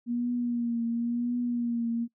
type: tone with vibrato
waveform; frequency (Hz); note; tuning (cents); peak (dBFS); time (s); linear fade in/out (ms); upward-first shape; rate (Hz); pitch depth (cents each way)
sine; 237.6; A#3; +33; -26; 0.06-2.08; 50; triangle; 0.95; 47
effects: noise-tail reverb RT60 0.1 s tail -23 dB re dry